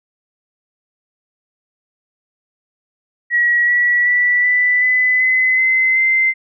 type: tone with pitch steps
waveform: sine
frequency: 1916 / 1938.3 / 1960.8 / 1983.6 / 2007 / 2030 / 2054 / 2077 Hz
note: A#6 / B6 / B6 / B6 / B6 / B6 / C7 / C7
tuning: +47 / -33 / -13 / +7 / +27 / +47 / -33 / -13 cents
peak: -11 dBFS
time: 3.3-6.34 s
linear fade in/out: 50 ms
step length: 380 ms
effects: none